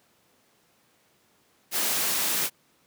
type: noise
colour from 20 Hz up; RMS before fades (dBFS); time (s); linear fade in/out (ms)
white; -26; 1.71-2.5; 50
effects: pink hiss -64 dBFS RMS until 2.86 s + high-pass 150 Hz 12 dB/octave